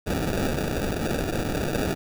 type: noise with sample-and-hold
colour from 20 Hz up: blue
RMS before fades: -26 dBFS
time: 0.06-1.95 s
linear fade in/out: 20 ms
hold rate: 1050 Hz
effects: none